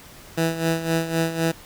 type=tone with tremolo; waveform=15% pulse; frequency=164.2 Hz; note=E3; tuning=6 cents flat; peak=-12 dBFS; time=0.37-1.52 s; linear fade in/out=10 ms; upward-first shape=sine; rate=3.9 Hz; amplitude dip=70%; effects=pink hiss -45 dBFS RMS until 1.65 s